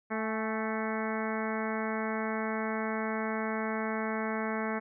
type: harmonic tone with a mistuned harmonic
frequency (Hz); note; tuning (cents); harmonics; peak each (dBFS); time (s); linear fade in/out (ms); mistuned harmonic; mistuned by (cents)
220; A3; 0; 1 / 2 / 3 / 4 / 5 / 6 / 7 / 8 / 9 / 10; -34 / -37 / -39 / -40 / -41 / -42 / -42 / -43 / -44 / -44; 0.1-4.8; 20; 4; -36
effects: none